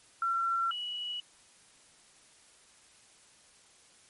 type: tone pair in turn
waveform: sine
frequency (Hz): 1358 / 2933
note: F6 / F#7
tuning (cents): -49 / -16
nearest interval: octave + minor second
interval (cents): 1333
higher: second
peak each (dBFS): -27 / -34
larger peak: first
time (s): 0.22-0.71 / 0.71-1.2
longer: neither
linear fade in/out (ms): 2
effects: white hiss -60 dBFS RMS until 4.09 s + MP3 48 kbps